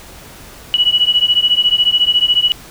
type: beating tone pair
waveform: sine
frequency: 2928 / 2942 Hz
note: F#7 / F#7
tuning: -19 / -11 cents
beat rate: 14 Hz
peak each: -13 dBFS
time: 0.74-2.52 s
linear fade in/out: 0 ms
effects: pink hiss -37 dBFS RMS until 2.7 s